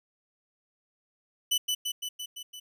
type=tone with echo; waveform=sawtooth; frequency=2986 Hz; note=F#7; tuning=15 cents sharp; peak=-20 dBFS; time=1.51-1.58 s; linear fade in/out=10 ms; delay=170 ms; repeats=6; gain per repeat=-3 dB; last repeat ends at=2.6 s; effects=none